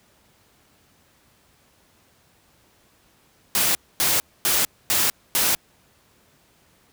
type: noise bursts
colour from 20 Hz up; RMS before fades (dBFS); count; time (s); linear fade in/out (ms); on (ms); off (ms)
white; -20; 5; 3.55-5.55; 0; 200; 250
effects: pink hiss -59 dBFS RMS until 6.92 s + high-pass 60 Hz 12 dB/octave